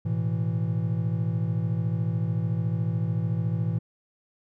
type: chord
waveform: triangle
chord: A suspended second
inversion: none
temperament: just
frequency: 110 / 123.75 / 165 Hz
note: A2 / B2 / E3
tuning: 0 / +4 / +2 cents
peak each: -25 / -29 / -26 dBFS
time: 0.05-3.79 s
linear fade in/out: 10 ms
effects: none